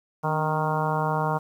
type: harmonic tone with a mistuned harmonic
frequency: 155.3 Hz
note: D#3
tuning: 3 cents flat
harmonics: 1 / 2 / 3 / 4 / 5 / 6 / 7 / 8 / 9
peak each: -27 / -38 / -32 / -32 / -30 / -29 / -31 / -37 / -35 dBFS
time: 0.23-1.39 s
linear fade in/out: 20 ms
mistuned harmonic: 2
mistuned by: -100 cents
effects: 9-bit